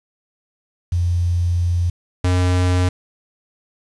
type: tone pair in turn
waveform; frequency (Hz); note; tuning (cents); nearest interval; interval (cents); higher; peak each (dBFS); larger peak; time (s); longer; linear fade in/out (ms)
sine / square; 87.31 / 90.41; F2 / F#2; 0 / -40; minor second; 60; second; -15; neither; 0.92-1.9 / 2.24-2.89; first; 5
effects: resampled to 22050 Hz + 7-bit